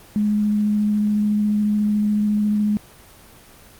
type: tone with vibrato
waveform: sine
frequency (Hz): 209.4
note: G#3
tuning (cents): +15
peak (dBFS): -16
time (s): 0.16-2.77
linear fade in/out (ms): 0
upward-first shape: sine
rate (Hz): 14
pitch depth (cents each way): 9
effects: pink hiss -46 dBFS RMS until 3.79 s + Opus 24 kbps